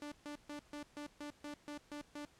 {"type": "tone bursts", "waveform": "sawtooth", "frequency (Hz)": 293.7, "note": "D4", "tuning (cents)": 0, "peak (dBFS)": -40, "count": 10, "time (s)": [0.02, 2.25], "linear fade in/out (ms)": 0, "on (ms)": 97, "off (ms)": 140, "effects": ["pink hiss -67 dBFS RMS until 2.39 s", "low-pass 9000 Hz 12 dB/octave"]}